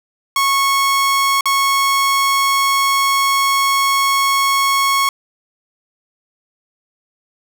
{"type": "tone with dropouts", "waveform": "sawtooth", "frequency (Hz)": 1100, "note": "C#6", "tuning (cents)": -14, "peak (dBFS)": -9, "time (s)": [0.36, 5.09], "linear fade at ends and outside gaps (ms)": 2, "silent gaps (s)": [1.409, 1.456], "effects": []}